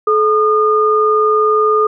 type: tone pair together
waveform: sine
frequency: 430.4 / 1218.2 Hz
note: A4 / D#6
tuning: -38 / -37 cents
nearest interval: octave + tritone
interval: 1801 cents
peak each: -12 dBFS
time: 0.07-1.87 s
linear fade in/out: 5 ms
effects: none

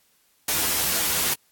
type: noise with comb filter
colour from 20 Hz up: white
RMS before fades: -23 dBFS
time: 0.48-1.34 s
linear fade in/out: 5 ms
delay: 12 ms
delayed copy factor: +0.75
effects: white hiss -63 dBFS RMS until 1.51 s + AAC 64 kbps

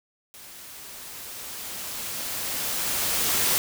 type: noise with level ramp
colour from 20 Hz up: white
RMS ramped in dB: -45 to -22 dBFS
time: 0.34-3.58 s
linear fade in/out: 0 ms
effects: none

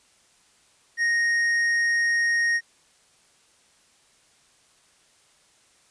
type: tone with tanh clipping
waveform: triangle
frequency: 1864.7 Hz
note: A#6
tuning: in tune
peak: -21 dBFS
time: 0.97-2.61 s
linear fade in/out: 50 ms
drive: 11 dB
effects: white hiss -60 dBFS RMS until 5.9 s + resampled to 22050 Hz

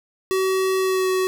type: tone with pitch glide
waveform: square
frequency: 378.9 to 374.1 Hz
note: F#4 to F#4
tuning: +41 to +19 cents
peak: -19 dBFS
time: 0.31-1.27 s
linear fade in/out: 0 ms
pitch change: -22 cents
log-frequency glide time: 0.78-1.09 s
effects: none

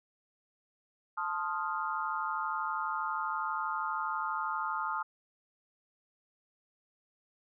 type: chord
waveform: sine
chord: F dominant seventh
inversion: first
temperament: equal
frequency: 880 / 1046.5 / 1244.5 / 1396.9 Hz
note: A5 / C6 / Eb6 / F6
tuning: 0 / 0 / 0 / 0 cents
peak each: -37 / -39 / -35 / -38 dBFS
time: 1.17-5.03 s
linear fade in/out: 10 ms
effects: none

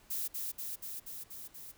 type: noise with echo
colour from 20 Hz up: violet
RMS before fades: -36 dBFS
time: 0.1-0.28 s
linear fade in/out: 10 ms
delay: 240 ms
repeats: 6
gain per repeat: -2 dB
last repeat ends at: 1.72 s
effects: pink hiss -63 dBFS RMS until 1.77 s

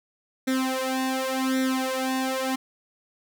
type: tone with flanger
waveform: sawtooth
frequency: 261.6 Hz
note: C4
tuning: in tune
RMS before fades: -26 dBFS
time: 0.47-2.56 s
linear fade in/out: 10 ms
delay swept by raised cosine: 0.52 to 2.72 ms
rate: 0.89 Hz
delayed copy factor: +0.95
effects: none

